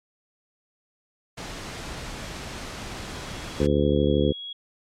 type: noise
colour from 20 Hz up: pink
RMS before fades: -35 dBFS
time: 1.37-3.67 s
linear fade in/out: 10 ms
type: tone with exponential growth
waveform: sine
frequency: 3322 Hz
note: G#7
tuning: in tune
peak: -32 dBFS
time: 1.86-4.53 s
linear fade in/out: 5 ms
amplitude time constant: 580 ms
type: harmonic tone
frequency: 72.6 Hz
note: D2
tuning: 19 cents flat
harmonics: 1 / 2 / 3 / 4 / 5 / 6 / 7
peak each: -26 / -26 / -26 / -26 / -26 / -26 / -26 dBFS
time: 3.59-4.33 s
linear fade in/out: 20 ms
effects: low-pass 7000 Hz 12 dB/octave + MP3 96 kbps